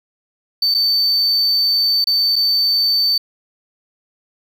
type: tone with dropouts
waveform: sine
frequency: 4551 Hz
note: C#8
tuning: 45 cents sharp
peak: -10 dBFS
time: 0.62-3.18 s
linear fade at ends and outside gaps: 5 ms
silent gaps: 0.742-0.747 / 2.043-2.07 / 2.358-2.362 s
effects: tanh soft clip ceiling -12 dBFS + 7-bit